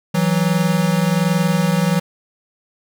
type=tone pair together; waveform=square; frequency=163.74 / 185 Hz; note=E3 / F#3; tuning=-11 / 0 cents; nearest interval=major second; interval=211 cents; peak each=-18 dBFS; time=0.14-2 s; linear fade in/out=10 ms; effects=none